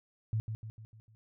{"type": "tone with echo", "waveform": "sine", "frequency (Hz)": 110, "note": "A2", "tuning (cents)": 0, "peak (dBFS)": -28, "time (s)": [0.33, 0.4], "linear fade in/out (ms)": 0, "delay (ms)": 150, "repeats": 5, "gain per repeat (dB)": -6, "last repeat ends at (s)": 1.15, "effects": []}